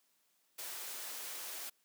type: high-pass noise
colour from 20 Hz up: white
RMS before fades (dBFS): -44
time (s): 0.58-1.7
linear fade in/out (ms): 10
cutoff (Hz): 380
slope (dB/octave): 12
effects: white hiss -75 dBFS RMS until 1.84 s + high-pass 150 Hz 12 dB/octave